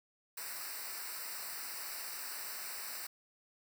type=noise with comb filter; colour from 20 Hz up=white; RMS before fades=-43 dBFS; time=0.37-3.07 s; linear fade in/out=5 ms; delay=0.3 ms; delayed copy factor=-1; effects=none